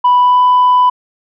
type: tone with pitch glide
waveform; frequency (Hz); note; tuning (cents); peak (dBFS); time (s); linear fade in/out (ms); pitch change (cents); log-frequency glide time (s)
sine; 987.8 to 995.8; B5 to B5; 0 to +14; -4; 0.04-0.9; 10; +14; 0.2-0.42
effects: tanh soft clip ceiling -4 dBFS